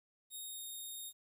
5% pulse tone with pitch glide, 3729 to 3708 Hz, A#7 to A#7, 0 to -10 cents, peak -37 dBFS, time 0.3-1.13 s, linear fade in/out 50 ms, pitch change -10 cents, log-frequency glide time 0.45-0.59 s, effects 12-bit

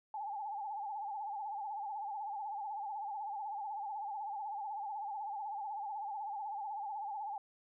sine tone with vibrato, 830.6 Hz, G#5, in tune, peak -38 dBFS, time 0.14-7.38 s, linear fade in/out 2 ms, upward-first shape sine, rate 16 Hz, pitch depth 95 cents each way, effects none

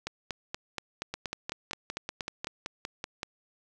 two click trains, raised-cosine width 0.2 ms, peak -16 / -17 dBFS, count 11 / 12, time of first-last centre 0.07-2.445 / 1.14-3.231 s, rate 4.21 / 5.26 Hz, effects none

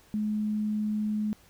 sine tone, 212.3 Hz, G#3, 38 cents sharp, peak -26 dBFS, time 0.14-1.33 s, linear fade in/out 0 ms, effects pink hiss -59 dBFS RMS until 1.49 s

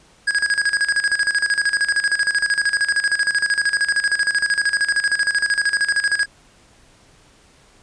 square tone with tremolo, 1648 Hz, G#6, 14 cents flat, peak -15 dBFS, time 0.27-6.26 s, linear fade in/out 10 ms, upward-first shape square, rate 13 Hz, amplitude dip 75%, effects pink hiss -52 dBFS RMS until 7.82 s + resampled to 22050 Hz

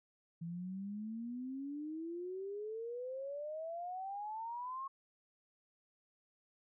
sine exponential sweep, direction up, 164.81 to 1095 Hz, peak -40 dBFS, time 0.41-4.88 s, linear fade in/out 10 ms, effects none

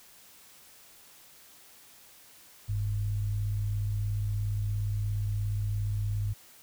sine tone pair together, 45.84 / 102.9 Hz, F#1 / G#2, -15 / -16 cents, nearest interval octave + major second, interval 1399 cents, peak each -35 / -28 dBFS, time 2.68-6.34 s, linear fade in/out 20 ms, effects white hiss -55 dBFS RMS until 6.62 s

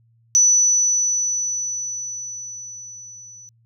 sine tone with level ramp, 5960 Hz, F#8, 12 cents sharp, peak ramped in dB -10 to -40 dBFS, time 0.35-3.49 s, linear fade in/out 0 ms, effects added 115 Hz sine -55 dBFS peak until 3.65 s

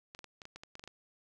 clicks, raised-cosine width 0.2 ms, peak -30 dBFS, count 11, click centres 0.149 / 0.191 / 0.243 / 0.418 / 0.454 / 0.56 / 0.635 / 0.754 / 0.795 / 0.839 / 0.876 s, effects none

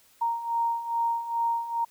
sine beating tone pair, 928 / 930.4 Hz, A#5 / A#5, -8 / -4 cents, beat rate 2.4 Hz, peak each -31 / -26 dBFS, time 0.21-1.85 s, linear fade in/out 10 ms, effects white hiss -60 dBFS RMS until 1.9 s

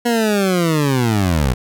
20% pulse linear sweep, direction down, 241.7 to 58.1 Hz, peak -9 dBFS, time 0.05-1.54 s, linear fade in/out 10 ms, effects none

